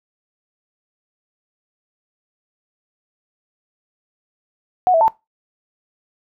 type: tone with pitch steps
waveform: sine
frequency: 733 / 655 / 890 Hz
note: F#5 / E5 / A5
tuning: -16 / -11 / +20 cents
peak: -10 dBFS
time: 4.87-5.08 s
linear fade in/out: 0 ms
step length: 70 ms
effects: noise-tail reverb RT60 0.2 s tail -19 dB re dry